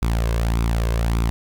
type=tone with flanger; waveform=sawtooth; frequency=57 Hz; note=A#1; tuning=38 cents flat; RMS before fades=-20 dBFS; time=0.02-1.3 s; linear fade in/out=0 ms; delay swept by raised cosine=0.82 to 1.92 ms; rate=1.7 Hz; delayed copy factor=+0.55; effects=none

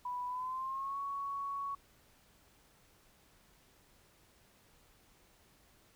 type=tone with pitch glide; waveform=sine; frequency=987.8 to 1115.2 Hz; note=B5 to C#6; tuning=0 to +10 cents; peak=-36 dBFS; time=0.05-1.75 s; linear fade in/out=5 ms; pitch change=+210 cents; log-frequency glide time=0.27-0.98 s; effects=pink hiss -66 dBFS RMS until 5.95 s

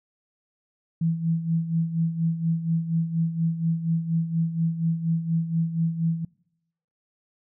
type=tone with tremolo; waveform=sine; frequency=164.81 Hz; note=E3; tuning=in tune; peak=-19 dBFS; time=1.01-6.25 s; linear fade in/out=5 ms; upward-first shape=sine; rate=4.2 Hz; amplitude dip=70%; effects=noise-tail reverb RT60 0.8 s tail -25 dB re dry

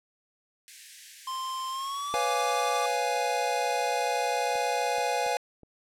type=high-pass noise; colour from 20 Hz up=white; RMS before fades=-46 dBFS; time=0.68-2.96 s; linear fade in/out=0 ms; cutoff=1600 Hz; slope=96 dB/octave
type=tone with pitch glide; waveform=square; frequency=1046.5 to 1167.9 Hz; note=C6 to D6; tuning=0 to -10 cents; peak=-32 dBFS; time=1.27-2.86 s; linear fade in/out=5 ms; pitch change=+190 cents; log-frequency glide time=1.7-2.14 s
type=chord; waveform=square; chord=C# dominant seventh; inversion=third; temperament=equal; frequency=493.9 / 554.4 / 698.5 / 830.6 Hz; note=B4 / C#5 / E#5 / G#5; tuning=0 / 0 / 0 / 0 cents; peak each=-33 / -35 / -32 / -30 dBFS; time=2.14-5.37 s; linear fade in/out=0 ms
type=clicks; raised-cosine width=2 ms; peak=-37 dBFS; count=4; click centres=4.556 / 4.983 / 5.264 / 5.633 s
effects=low-pass 10000 Hz 12 dB/octave

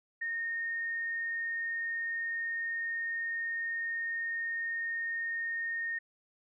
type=tone; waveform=sine; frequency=1842 Hz; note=A#6; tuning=21 cents flat; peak=-32 dBFS; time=0.21-5.99 s; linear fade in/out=10 ms; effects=none

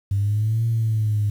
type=exponential two-way sweep; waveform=sine; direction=up then down; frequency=98 to 115.5 to 102.9 Hz; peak=-17 dBFS; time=0.11-1.3 s; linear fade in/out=5 ms; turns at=0.66 s; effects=tanh soft clip ceiling -13 dBFS + 8-bit

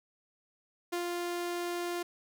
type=tone with ADSR envelope; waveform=sawtooth; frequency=349.2 Hz; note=F4; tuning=in tune; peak=-27 dBFS; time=0.92-2.03 s; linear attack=13 ms; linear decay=95 ms; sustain=-2 dB; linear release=8 ms; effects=none

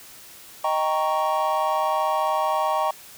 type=chord; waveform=triangle; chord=Eb dominant seventh; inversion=none; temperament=equal; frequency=622.3 / 784 / 932.3 / 1108.7 Hz; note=Eb5 / G5 / Bb5 / Db6; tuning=0 / 0 / 0 / 0 cents; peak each=-24 dBFS; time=0.64-2.91 s; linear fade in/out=5 ms; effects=white hiss -45 dBFS RMS until 3.17 s

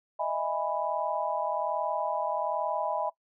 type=chord; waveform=sine; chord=E major seventh; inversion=third; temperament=just; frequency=618.1 / 659.3 / 824.1 / 988.9 Hz; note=D#5 / E5 / G#5 / B5; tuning=-12 / 0 / -14 / +2 cents; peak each=-33 dBFS; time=0.19-3.1 s; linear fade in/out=10 ms; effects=noise-tail reverb RT60 0.1 s tail -20 dB re dry

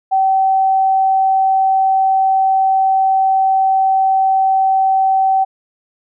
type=tone; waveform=sine; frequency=768 Hz; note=G5; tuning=36 cents flat; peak=-10 dBFS; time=0.11-5.45 s; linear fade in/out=20 ms; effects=none

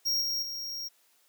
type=tone with level steps; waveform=square; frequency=5588 Hz; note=F8; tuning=in tune; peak=-26 / -29 / -35 dBFS; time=0.05-0.89 s; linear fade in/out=20 ms; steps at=0.21 / 0.42 s; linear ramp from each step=10 ms; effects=white hiss -66 dBFS RMS until 1.28 s + high-pass 300 Hz 12 dB/octave

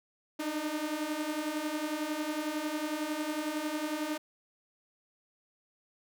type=beating tone pair; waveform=sawtooth; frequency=297.5 / 308.5 Hz; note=D4 / D#4; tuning=+22 / -15 cents; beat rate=11 Hz; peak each=-33 / -30 dBFS; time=0.39-4.18 s; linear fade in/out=10 ms; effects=none

